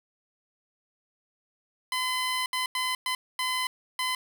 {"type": "tone bursts at uneven times", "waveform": "15% pulse", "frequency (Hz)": 1019, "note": "C6", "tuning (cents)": -46, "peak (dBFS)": -20, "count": 6, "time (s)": [[1.92, 2.46], [2.53, 2.66], [2.75, 2.95], [3.06, 3.15], [3.39, 3.67], [3.99, 4.15]], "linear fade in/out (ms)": 2, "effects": ["8-bit"]}